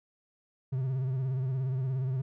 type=tone with vibrato; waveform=triangle; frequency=130.81 Hz; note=C3; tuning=in tune; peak=-26 dBFS; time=0.72-2.22 s; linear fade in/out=10 ms; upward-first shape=sine; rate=17 Hz; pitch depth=67 cents each way; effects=none